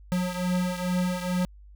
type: beating tone pair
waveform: square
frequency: 180 / 182.3 Hz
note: F#3 / F#3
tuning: -47 / -25 cents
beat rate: 2.3 Hz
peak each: -27 / -31 dBFS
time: 0.12-1.45 s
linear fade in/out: 0 ms
effects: added 50 Hz sine -46 dBFS peak until 1.75 s